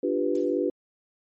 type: chord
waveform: sine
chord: G dominant seventh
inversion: second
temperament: equal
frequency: 293.7 / 349.2 / 392 / 493.9 Hz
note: D4 / F4 / G4 / B4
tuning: 0 / 0 / 0 / 0 cents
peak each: -28 dBFS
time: 0.03-0.7 s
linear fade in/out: 5 ms
type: noise with exponential decay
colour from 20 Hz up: blue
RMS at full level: -43 dBFS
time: 0.35-0.69 s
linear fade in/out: 2 ms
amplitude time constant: 73 ms
effects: MP3 32 kbps